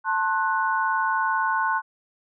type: chord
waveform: sine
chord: F# diminished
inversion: first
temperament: just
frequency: 888 / 1065.6 / 1480 Hz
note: A5 / C6 / F#6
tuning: +16 / +31 / 0 cents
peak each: -25 dBFS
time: 0.04-1.82 s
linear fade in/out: 50 ms
effects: none